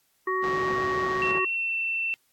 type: harmonic tone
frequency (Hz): 374.2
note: F#4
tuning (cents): +20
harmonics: 1 / 3 / 5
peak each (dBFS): -28 / -27 / -31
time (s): 0.27-1.45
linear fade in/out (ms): 5
type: band-pass noise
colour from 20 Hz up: pink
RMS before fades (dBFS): -36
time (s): 0.42-1.4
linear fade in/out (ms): 20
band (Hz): 130 to 1600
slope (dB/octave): 12
type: click train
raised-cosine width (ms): 0.2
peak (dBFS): -25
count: 119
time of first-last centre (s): 0.44-1.308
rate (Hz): 136
type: tone with pitch glide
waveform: sine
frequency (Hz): 2711 to 2686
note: E7 to E7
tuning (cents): +48 to +32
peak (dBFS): -25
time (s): 1.22-2.14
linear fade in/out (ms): 0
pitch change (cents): -16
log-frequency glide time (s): 1.53-1.75
effects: white hiss -68 dBFS RMS until 2.32 s + AAC 64 kbps